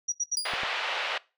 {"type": "tone bursts", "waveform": "sine", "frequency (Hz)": 5780, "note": "F#8", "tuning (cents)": -41, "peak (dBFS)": -24, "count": 3, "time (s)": [0.08, 0.358], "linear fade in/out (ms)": 10, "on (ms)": 44, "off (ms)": 73}
{"type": "tone with exponential decay", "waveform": "35% pulse", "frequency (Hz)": 4848, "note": "D#8", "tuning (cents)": -46, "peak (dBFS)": -22, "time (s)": [0.37, 0.62], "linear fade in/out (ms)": 1, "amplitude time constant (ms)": 54}
{"type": "band-pass noise", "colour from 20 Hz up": "white", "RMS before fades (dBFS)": -31, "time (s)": [0.45, 1.18], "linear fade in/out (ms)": 5, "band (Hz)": [540, 3300], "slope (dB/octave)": 24}
{"type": "clicks", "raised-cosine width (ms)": 2, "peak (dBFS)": -27, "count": 2, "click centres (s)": [0.536, 0.634]}
{"effects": ["noise-tail reverb RT60 0.3 s tail -22 dB re dry"]}